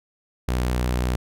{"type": "tone with vibrato", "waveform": "sawtooth", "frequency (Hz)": 61.74, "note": "B1", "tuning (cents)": 0, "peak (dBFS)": -17, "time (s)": [0.48, 1.16], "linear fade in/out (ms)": 5, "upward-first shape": "sine", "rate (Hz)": 5.6, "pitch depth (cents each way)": 11, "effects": []}